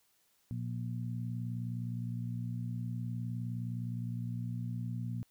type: harmonic tone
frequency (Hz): 59.5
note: A#1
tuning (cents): +36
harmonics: 2 / 3 / 4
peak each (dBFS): -36 / -42 / -44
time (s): 0.51-5.23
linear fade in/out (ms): 0
effects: white hiss -72 dBFS RMS until 5.3 s